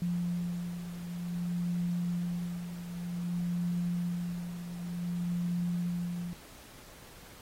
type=beating tone pair; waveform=sine; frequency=174.61 / 175.15 Hz; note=F3 / F3; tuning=0 / +5 cents; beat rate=0.54 Hz; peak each=-32 / -38 dBFS; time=0.02-6.33 s; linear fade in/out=0 ms; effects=pink hiss -53 dBFS RMS until 7.41 s + AAC 48 kbps